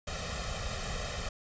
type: noise with comb filter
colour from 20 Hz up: pink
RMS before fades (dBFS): -36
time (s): 0.07-1.29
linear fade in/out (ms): 5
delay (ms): 1.6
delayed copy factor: +1
effects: resampled to 16000 Hz